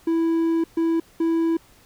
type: tone bursts at uneven times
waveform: triangle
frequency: 329.6 Hz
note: E4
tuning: in tune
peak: -16 dBFS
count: 3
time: 0.07-0.64 / 0.77-1 / 1.2-1.57 s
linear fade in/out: 5 ms
effects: pink hiss -54 dBFS RMS until 1.85 s

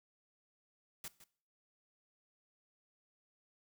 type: noise with echo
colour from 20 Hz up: white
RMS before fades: -45 dBFS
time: 1.04-1.08 s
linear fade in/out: 2 ms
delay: 160 ms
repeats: 1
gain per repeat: -14 dB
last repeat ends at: 1.24 s
effects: noise-tail reverb RT60 0.5 s tail -19 dB re dry

